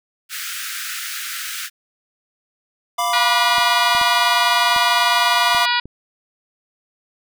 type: high-pass noise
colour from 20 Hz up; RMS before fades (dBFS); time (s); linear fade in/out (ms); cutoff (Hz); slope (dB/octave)
pink; -28; 0.29-1.7; 50; 1300; 96
type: chord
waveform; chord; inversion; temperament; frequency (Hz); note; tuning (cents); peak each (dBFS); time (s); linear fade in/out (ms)
square; B diminished; second; equal; 698.5 / 987.8 / 1174.7; F5 / B5 / D6; 0 / 0 / 0; -23; 2.98-5.66; 10
type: harmonic tone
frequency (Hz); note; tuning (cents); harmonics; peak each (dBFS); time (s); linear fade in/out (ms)
483.9; B4; -35; 2 / 3 / 4 / 5 / 6 / 7 / 8 / 9 / 10; -21 / -23 / -24 / -25 / -26 / -26 / -27 / -28 / -28; 3.13-5.8; 5
type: clicks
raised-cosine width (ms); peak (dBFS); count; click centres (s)
3; -23; 6; 3.583 / 3.95 / 4.014 / 4.763 / 5.548 / 5.856
effects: none